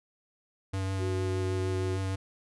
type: tone with vibrato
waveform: square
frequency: 95.9 Hz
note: G2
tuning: 37 cents flat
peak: -30 dBFS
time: 0.73-2.16 s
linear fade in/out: 10 ms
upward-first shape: triangle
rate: 6.5 Hz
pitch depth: 15 cents each way
type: tone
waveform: sine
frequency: 369.7 Hz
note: F#4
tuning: 1 cent flat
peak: -32 dBFS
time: 0.98-1.99 s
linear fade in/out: 50 ms
effects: resampled to 24000 Hz